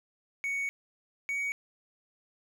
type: tone pair in turn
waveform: triangle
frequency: 2229 / 2248 Hz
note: C#7 / C#7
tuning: +9 / +24 cents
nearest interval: unison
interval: 15 cents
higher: second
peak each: -28 dBFS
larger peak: neither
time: 0.44-0.69 / 1.29-1.52 s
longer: first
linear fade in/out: 0 ms
effects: none